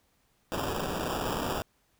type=noise with sample-and-hold; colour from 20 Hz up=white; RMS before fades=-32 dBFS; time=0.52-1.62 s; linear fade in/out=0 ms; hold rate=2100 Hz; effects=pink hiss -70 dBFS RMS until 1.99 s